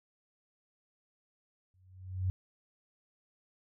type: tone with exponential growth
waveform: sine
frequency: 92.9 Hz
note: F#2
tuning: 7 cents sharp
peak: -26 dBFS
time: 1.74-2.3 s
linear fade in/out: 0 ms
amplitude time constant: 120 ms
effects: none